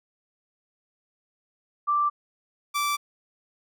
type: tone pair in turn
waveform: sine / sawtooth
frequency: 1174.7 / 1165.2 Hz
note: D6 / D6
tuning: 0 / -14 cents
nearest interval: unison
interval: 14 cents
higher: first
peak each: -20 dBFS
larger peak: neither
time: 1.87-2.1 / 2.74-2.97 s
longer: neither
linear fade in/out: 20 ms
effects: none